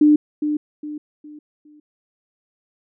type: tone with echo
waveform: sine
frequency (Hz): 299.5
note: D4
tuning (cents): +34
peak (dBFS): -9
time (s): 0.01-0.16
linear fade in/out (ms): 5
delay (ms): 410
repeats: 4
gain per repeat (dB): -9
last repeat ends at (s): 1.8
effects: none